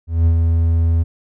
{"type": "tone with ADSR envelope", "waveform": "triangle", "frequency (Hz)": 82.8, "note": "E2", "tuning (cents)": 8, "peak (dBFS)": -7, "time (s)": [0.07, 1.04], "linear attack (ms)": 190, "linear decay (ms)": 81, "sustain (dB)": -3, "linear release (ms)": 20, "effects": []}